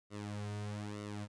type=tone with flanger; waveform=sawtooth; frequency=103.83 Hz; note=G#2; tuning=in tune; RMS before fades=-42 dBFS; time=0.1-1.28 s; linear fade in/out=50 ms; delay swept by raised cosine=1.2 to 3.7 ms; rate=1.1 Hz; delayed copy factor=-0.85; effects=resampled to 22050 Hz